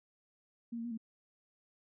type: tone with pitch steps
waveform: sine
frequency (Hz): 234.1 / 230.3 / 238.7 / 224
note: A#3 / A#3 / A#3 / A3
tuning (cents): +8 / -21 / +41 / +31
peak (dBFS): -37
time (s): 0.72-0.976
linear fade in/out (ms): 10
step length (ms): 64
effects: none